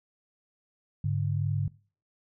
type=tone pair together; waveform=sine; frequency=101.82 / 144 Hz; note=G#2 / D3; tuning=-34 / -34 cents; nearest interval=tritone; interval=600 cents; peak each=-28 / -28 dBFS; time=1.04-1.68 s; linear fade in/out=5 ms; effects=noise-tail reverb RT60 0.4 s tail -22 dB re dry